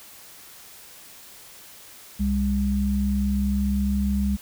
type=tone pair together; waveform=sine; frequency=67 / 200.8 Hz; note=C2 / G3; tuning=+42 / +42 cents; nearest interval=octave + perfect fifth; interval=1900 cents; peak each=-24 / -22 dBFS; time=2.19-4.37 s; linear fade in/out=20 ms; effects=white hiss -46 dBFS RMS until 4.41 s